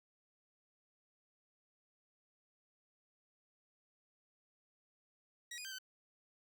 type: tone with pitch steps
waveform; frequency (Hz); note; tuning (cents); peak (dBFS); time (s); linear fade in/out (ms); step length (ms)
15% pulse; 1911 / 2467 / 1565 / 1523; A#6 / D#7 / G6 / F#6; +43 / -15 / -3 / +50; -38; 5.51-5.786; 5; 69
effects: none